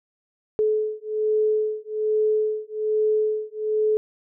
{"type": "beating tone pair", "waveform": "sine", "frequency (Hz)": [429.3, 430.5], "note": ["A4", "A4"], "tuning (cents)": [-43, -38], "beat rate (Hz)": 1.2, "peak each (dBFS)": [-23, -23], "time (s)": [0.59, 3.97], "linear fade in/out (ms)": 0, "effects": []}